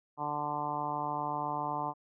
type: harmonic tone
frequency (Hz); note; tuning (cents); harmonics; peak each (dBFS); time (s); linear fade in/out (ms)
147.8; D3; +11; 1 / 2 / 3 / 4 / 5 / 6 / 7 / 8; -44 / -43 / -47 / -44 / -38 / -36 / -37 / -45; 0.17-1.94; 50
effects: none